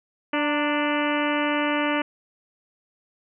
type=harmonic tone with a mistuned harmonic; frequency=293.7 Hz; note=D4; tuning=in tune; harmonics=1 / 2 / 3 / 4 / 5 / 6 / 7 / 8 / 9 / 10; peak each=-25 / -28 / -30 / -31 / -32 / -33 / -33 / -34 / -35 / -35 dBFS; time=0.33-2.02 s; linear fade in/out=5 ms; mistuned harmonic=3; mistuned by=+48 cents; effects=none